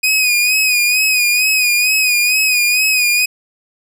sawtooth tone with vibrato, 2489 Hz, D#7, in tune, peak -8 dBFS, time 0.03-3.26 s, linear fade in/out 10 ms, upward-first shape sine, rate 2.2 Hz, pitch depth 53 cents each way, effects none

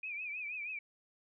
sine tone with vibrato, 2436 Hz, D#7, 37 cents flat, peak -38 dBFS, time 0.03-0.79 s, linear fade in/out 5 ms, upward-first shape triangle, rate 6.3 Hz, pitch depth 120 cents each way, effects none

